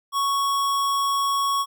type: tone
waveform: square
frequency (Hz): 1110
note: C#6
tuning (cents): +2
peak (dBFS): -21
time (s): 0.12-1.66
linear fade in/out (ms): 50
effects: none